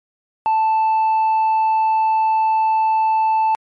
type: tone with tanh clipping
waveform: sine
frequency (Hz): 880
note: A5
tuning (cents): 0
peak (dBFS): -14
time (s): 0.46-3.55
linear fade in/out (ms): 0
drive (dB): 2
effects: MP3 48 kbps

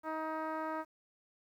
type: tone with low-pass filter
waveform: 10% pulse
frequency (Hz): 315.5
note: D#4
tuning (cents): +24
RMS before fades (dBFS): -38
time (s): 0.03-0.85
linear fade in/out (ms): 50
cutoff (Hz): 1200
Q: 1.3
effects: 11-bit

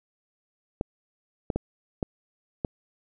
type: clicks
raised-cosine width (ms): 2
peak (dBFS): -13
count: 5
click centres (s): 0.811 / 1.502 / 1.56 / 2.028 / 2.648
effects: none

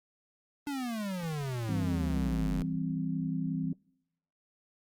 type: exponential sweep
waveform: square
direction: down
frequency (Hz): 293.8 to 44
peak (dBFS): -33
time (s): 0.67-2.62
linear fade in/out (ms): 0
type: chord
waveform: sine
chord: C major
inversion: first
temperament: equal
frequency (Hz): 164.81 / 196 / 261.6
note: E3 / G3 / C4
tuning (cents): 0 / 0 / 0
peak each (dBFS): -33 / -37 / -34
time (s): 1.69-3.73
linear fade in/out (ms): 2
effects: noise-tail reverb RT60 0.8 s tail -26 dB re dry + Opus 32 kbps

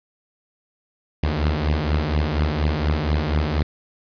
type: beating tone pair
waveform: sawtooth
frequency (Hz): 73.42 / 77.62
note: D2 / D#2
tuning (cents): 0 / -4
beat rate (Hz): 4.2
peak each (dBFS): -18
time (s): 1.23-3.63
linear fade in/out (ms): 5
effects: resampled to 11025 Hz + 7-bit

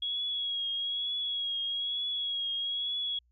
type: tone with vibrato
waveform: sine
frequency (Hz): 3323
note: G#7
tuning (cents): 0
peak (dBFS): -30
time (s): 0.02-3.19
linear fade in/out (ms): 5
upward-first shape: triangle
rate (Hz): 1.1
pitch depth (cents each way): 39
effects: added 60 Hz sine -65 dBFS peak until 3.31 s

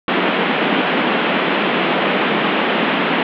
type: band-pass noise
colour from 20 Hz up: pink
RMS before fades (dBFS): -17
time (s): 0.08-3.23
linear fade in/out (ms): 2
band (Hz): 180 to 3300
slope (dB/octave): 48
effects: none

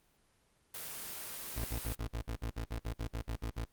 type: noise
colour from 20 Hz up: white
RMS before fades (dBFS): -43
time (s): 0.74-1.95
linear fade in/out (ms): 5
type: tone bursts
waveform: 30% pulse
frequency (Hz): 56.6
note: A1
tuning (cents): +50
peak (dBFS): -32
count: 15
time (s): 1.56-3.652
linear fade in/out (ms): 10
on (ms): 90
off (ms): 53
type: clicks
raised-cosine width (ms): 2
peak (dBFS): -30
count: 2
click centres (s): 1.634 / 1.639
effects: pink hiss -71 dBFS RMS until 3.72 s + Opus 24 kbps

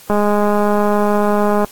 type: click train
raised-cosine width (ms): 1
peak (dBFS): -3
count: 321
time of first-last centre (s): 0.1-1.646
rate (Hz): 207
effects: white hiss -41 dBFS RMS until 1.71 s + AAC 64 kbps

